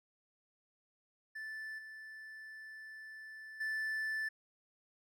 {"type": "tone with level steps", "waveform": "triangle", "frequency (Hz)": 1756, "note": "A6", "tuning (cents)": -4, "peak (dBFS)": [-40, -46, -33], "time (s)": [1.35, 4.29], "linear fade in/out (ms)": 10, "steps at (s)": [1.78, 3.6], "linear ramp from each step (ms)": 10, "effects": []}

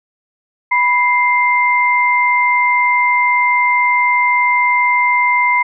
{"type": "tone pair together", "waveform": "sine", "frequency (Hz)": [983.8, 2093], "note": ["B5", "C7"], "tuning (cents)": [-7, 0], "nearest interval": "octave + minor second", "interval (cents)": 1307, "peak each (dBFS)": -13, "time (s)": [0.71, 5.63], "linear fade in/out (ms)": 10, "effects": []}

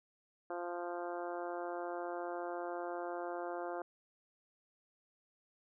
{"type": "harmonic tone", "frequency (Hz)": 174.61, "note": "F3", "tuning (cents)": 0, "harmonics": [2, 3, 4, 5, 6, 7, 8, 9], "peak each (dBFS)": [-43, -44, -43, -49, -51, -52, -52, -56], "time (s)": [0.5, 3.82], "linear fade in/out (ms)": 2, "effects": []}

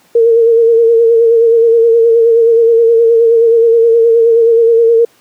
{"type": "tone with vibrato", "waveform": "sine", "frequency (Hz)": 460, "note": "A#4", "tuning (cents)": -23, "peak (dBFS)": -4, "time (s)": [0.15, 5.05], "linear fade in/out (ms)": 5, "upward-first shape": "sine", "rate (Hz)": 9.5, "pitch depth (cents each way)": 37, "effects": ["pink hiss -49 dBFS RMS until 5.2 s", "high-pass 200 Hz 12 dB/octave"]}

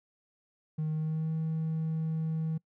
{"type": "tone with pitch glide", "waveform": "triangle", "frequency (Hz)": [155.56, 159.66], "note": ["D#3", "D#3"], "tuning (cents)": [0, 45], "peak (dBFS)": -26, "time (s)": [0.78, 2.58], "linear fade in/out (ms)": 10, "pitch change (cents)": 45, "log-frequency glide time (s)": [0.92, 1.32], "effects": ["noise-tail reverb RT60 0.1 s tail -26 dB re dry", "tanh soft clip ceiling -24 dBFS"]}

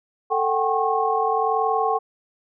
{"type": "tone cluster", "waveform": "sine", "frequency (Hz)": [443.4, 753, 794, 1086], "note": ["A4", "F#5", "G5", "C#6"], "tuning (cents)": [13, 30, 22, -36], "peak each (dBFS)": -24, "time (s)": [0.3, 1.99], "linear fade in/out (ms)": 20, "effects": []}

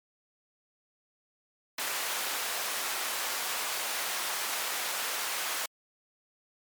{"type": "high-pass noise", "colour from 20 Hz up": "pink", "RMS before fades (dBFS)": -33, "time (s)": [1.78, 5.66], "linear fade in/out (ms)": 5, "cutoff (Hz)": 820, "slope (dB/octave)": 12, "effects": ["MP3 96 kbps"]}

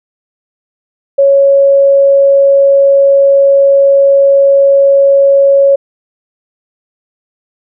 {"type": "tone", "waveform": "sine", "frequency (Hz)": 554, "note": "C#5", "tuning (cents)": -1, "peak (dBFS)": -3, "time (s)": [1.18, 5.76], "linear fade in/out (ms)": 10, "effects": []}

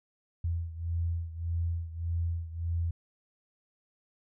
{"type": "beating tone pair", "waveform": "sine", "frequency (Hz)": [83.8, 85.5], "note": ["E2", "F2"], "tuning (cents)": [29, -36], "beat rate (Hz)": 1.7, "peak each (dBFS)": [-31, -35], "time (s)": [0.44, 2.91], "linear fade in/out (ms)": 5, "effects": []}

